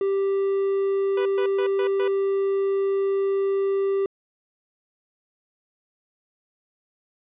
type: tone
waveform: triangle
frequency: 392.3 Hz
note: G4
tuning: 1 cent sharp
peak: -18 dBFS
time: 0.01-4.06 s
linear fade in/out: 2 ms
type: tone bursts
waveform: sawtooth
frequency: 493.9 Hz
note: B4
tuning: in tune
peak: -23 dBFS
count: 5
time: 1.17-2.08 s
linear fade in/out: 5 ms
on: 86 ms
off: 120 ms
effects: resampled to 8000 Hz